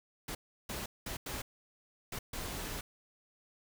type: noise bursts at uneven times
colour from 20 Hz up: pink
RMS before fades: -40 dBFS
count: 6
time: 0.28-0.35 / 0.69-0.86 / 1.06-1.17 / 1.26-1.42 / 2.12-2.19 / 2.33-2.81 s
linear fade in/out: 5 ms
effects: none